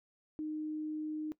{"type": "tone", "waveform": "sine", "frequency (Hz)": 307.7, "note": "D#4", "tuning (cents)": -19, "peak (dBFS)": -35, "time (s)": [0.39, 1.32], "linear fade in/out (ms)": 0, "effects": ["noise-tail reverb RT60 0.1 s tail -18 dB re dry"]}